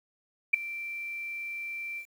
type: tone with ADSR envelope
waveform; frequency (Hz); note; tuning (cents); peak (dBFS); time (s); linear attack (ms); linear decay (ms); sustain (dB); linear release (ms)
sine; 2349; D7; 0; -14; 0.53-2.06; 11; 6; -20; 82
effects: 9-bit